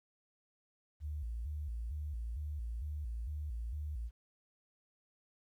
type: tone with vibrato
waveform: sine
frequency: 65.41 Hz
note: C2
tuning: in tune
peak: -37 dBFS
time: 1-4.11 s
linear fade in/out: 50 ms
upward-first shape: square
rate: 2.2 Hz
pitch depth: 230 cents each way
effects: 12-bit